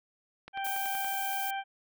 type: click train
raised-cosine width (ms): 0.3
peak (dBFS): -28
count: 7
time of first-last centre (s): 0.48-1.046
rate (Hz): 10.6
type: harmonic tone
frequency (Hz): 784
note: G5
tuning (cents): 0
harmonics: 1 / 2 / 3 / 4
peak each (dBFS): -33 / -39 / -43 / -45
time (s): 0.53-1.64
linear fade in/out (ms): 50
type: noise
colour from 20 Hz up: violet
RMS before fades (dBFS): -37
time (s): 0.64-1.51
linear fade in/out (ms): 10
effects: none